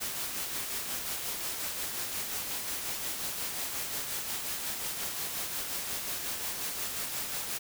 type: noise with tremolo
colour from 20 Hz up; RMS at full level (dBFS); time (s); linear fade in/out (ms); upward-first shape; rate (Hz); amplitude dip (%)
white; -34; 0-7.59; 20; sine; 5.6; 35
effects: none